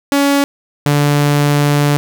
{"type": "tone pair in turn", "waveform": "sawtooth", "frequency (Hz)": [281.5, 145.38], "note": ["C#4", "D3"], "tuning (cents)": [27, -17], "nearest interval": "major seventh", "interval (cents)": 1144, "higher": "first", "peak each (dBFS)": -6, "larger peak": "neither", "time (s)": [[0.12, 0.44], [0.86, 1.97]], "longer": "second", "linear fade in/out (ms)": 0, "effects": []}